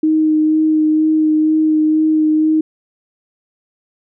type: tone with vibrato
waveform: sine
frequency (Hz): 311.1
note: D#4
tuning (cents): 0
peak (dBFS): -10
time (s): 0.03-2.61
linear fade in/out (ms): 5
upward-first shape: sine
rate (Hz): 2.1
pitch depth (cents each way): 13
effects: none